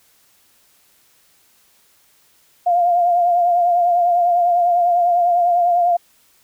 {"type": "tone with vibrato", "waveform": "sine", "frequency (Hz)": 700, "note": "F5", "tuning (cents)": 4, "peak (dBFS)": -12, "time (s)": [2.66, 5.97], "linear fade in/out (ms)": 10, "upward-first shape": "triangle", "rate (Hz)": 10, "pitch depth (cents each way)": 47, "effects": ["white hiss -56 dBFS RMS until 6.43 s"]}